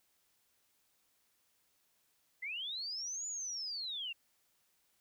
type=linear two-way sweep; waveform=sine; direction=up then down; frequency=1975.5 to 7000 to 2675 Hz; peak=-38 dBFS; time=2.42-4.13 s; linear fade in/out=10 ms; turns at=3.27 s; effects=white hiss -75 dBFS RMS until 5 s